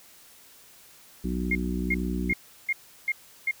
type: harmonic tone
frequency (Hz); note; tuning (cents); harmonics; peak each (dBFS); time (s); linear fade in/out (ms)
61.74; B1; 0; 1 / 3 / 4 / 5 / 6; -31 / -30 / -34 / -35 / -38; 1.24-2.33; 5
type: tone bursts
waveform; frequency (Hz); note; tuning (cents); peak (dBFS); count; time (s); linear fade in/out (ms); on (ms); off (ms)
sine; 2132; C7; +32; -22; 6; 1.51-3.512; 5; 42; 350
effects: white hiss -53 dBFS RMS until 3.6 s